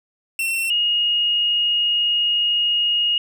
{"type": "tone pair in turn", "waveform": ["45% pulse", "sine"], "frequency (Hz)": [2706, 2867], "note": ["E7", "F7"], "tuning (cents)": [45, 45], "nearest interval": "minor second", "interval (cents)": 100, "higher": "second", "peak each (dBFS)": [-20, -16], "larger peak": "second", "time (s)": [[0.39, 0.7], [0.7, 3.18]], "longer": "second", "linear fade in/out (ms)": 2, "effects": []}